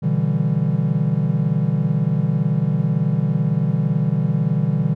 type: chord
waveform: triangle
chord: E minor seventh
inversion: second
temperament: equal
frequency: 123.47 / 146.83 / 164.81 / 196 Hz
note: B2 / D3 / E3 / G3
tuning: 0 / 0 / 0 / 0 cents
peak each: -22 / -18 / -19 / -22 dBFS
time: 0.02-4.95 s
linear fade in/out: 20 ms
effects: none